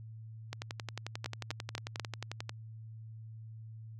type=two click trains; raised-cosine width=0.2 ms; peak=-18 / -21 dBFS; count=4 / 23; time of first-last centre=1.26-1.997 / 0.53-2.494 s; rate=4.07 / 11.2 Hz; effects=added 111 Hz sine -45 dBFS peak until 3.99 s